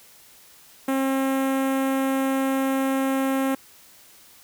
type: tone with notch filter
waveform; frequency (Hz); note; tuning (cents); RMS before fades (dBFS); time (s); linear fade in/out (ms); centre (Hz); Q
sawtooth; 268.1; C4; +42; -23; 0.88-3.55; 5; 4700; 0.63
effects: white hiss -51 dBFS RMS until 4.43 s